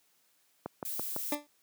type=click train; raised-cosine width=1 ms; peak=-21 dBFS; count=4; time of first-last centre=0.66-1.163 s; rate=5.96 Hz
type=noise; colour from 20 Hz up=violet; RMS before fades=-37 dBFS; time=0.85-1.35 s; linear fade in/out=2 ms
type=tone with exponential decay; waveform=20% pulse; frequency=293.7 Hz; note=D4; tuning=in tune; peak=-22 dBFS; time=1.32-1.47 s; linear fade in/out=2 ms; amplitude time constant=32 ms
effects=white hiss -70 dBFS RMS until 1.62 s + high-pass 150 Hz 12 dB/octave